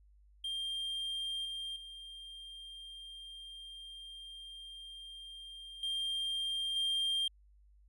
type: tone with level steps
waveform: triangle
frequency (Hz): 3192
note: G7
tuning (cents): +31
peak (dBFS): -34 / -37 / -45 / -32 / -29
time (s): 0.44-7.28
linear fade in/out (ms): 5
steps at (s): 1.45 / 1.76 / 5.83 / 6.76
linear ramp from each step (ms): 2
effects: added 50 Hz sine -60 dBFS peak until 7.88 s